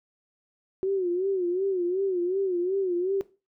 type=tone with vibrato; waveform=sine; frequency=370 Hz; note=F#4; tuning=in tune; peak=-23 dBFS; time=0.83-3.21 s; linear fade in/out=0 ms; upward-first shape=sine; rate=2.7 Hz; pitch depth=110 cents each way; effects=noise-tail reverb RT60 0.3 s tail -17 dB re dry